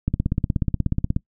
click train, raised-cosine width 5 ms, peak -8 dBFS, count 19, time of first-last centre 0.08-1.164 s, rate 16.6 Hz, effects noise-tail reverb RT60 0.1 s tail -23 dB re dry

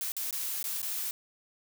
blue noise with dropouts, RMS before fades -34 dBFS, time 0.01-1.11 s, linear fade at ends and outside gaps 1 ms, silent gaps 0.12-0.166 / 0.309-0.327 / 0.628-0.641 / 0.818-0.828 s, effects none

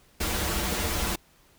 pink noise with comb filter, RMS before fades -28 dBFS, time 0.2-1.16 s, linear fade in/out 10 ms, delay 7.5 ms, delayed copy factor -0.7, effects pink hiss -60 dBFS RMS until 1.58 s

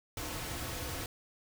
pink noise with comb filter, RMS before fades -39 dBFS, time 0.17-1.06 s, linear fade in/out 2 ms, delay 5 ms, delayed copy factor -0.5, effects none

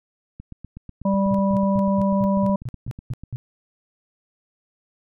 click train, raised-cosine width 5 ms, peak -24 dBFS, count 24, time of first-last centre 0.4-3.236 s, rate 8.11 Hz
harmonic tone, 196 Hz, G3, in tune, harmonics 1 / 3 / 5, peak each -18 / -24 / -27 dBFS, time 1.05-2.56 s, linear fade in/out 5 ms
sine tone bursts, 123.47 Hz, B2, in tune, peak -25 dBFS, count 10, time 1.31-3.36 s, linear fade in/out 0 ms, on 34 ms, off 190 ms
effects none

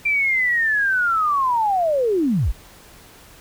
sine linear sweep, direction down, 2369 to 31.32 Hz, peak -16 dBFS, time 0.05-2.52 s, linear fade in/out 10 ms, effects pink hiss -46 dBFS RMS until 3.4 s

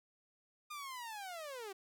sawtooth linear sweep, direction down, 1223 to 371.5 Hz, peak -40 dBFS, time 0.7-1.73 s, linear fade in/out 10 ms, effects none

